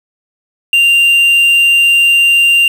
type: tone with quantisation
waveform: triangle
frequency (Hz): 2783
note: F7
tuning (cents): -7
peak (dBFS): -4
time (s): 0.73-2.68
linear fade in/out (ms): 2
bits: 5
effects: none